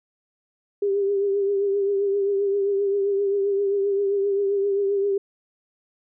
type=tone with vibrato; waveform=sine; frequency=398.8 Hz; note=G4; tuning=30 cents sharp; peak=-19 dBFS; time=0.82-5.18 s; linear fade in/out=5 ms; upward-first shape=triangle; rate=7.6 Hz; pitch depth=46 cents each way; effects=none